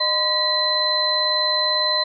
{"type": "tone cluster", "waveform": "sine", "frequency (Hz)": [613, 1019, 1937, 4061], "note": ["D#5", "C6", "B6", "B7"], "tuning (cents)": [-26, -46, -34, 48], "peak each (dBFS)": [-26, -25, -28, -19], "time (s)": [0, 2.04], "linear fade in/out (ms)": 10, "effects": []}